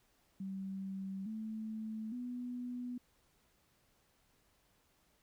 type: tone with pitch steps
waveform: sine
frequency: 192.7 / 218.8 / 246.3 Hz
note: G3 / A3 / B3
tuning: -29 / -9 / -5 cents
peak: -39 dBFS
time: 0.4-2.98 s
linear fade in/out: 5 ms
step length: 860 ms
effects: pink hiss -73 dBFS RMS until 5.22 s